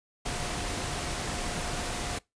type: tone in noise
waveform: sine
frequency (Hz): 712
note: F5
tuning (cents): +33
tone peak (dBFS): -43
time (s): 0.25-2.19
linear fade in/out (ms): 10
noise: pink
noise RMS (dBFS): -33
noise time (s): 0.25-2.19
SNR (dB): -13
effects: noise-tail reverb RT60 0.2 s tail -23 dB re dry + resampled to 22050 Hz